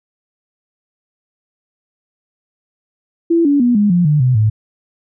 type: tone with pitch steps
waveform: sine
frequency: 335.5 / 285.4 / 242.8 / 206.5 / 175.68 / 149.45 / 127.13 / 108.15 Hz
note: E4 / D4 / B3 / G#3 / F3 / D3 / C3 / A2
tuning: +31 / -49 / -29 / -10 / +11 / +31 / -49 / -29 cents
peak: -9 dBFS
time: 3.3-4.5 s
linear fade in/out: 10 ms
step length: 150 ms
effects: none